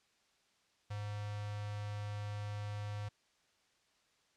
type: tone with notch filter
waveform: square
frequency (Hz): 103.83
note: G#2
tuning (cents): 0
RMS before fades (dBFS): -41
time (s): 0.9-3.09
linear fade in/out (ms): 10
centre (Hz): 320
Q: 1.7
effects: white hiss -73 dBFS RMS until 4.36 s + low-pass 6000 Hz 12 dB/octave